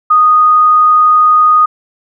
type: tone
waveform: sine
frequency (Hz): 1239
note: D#6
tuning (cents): -8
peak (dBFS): -4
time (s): 0.1-1.66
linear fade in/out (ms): 10
effects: none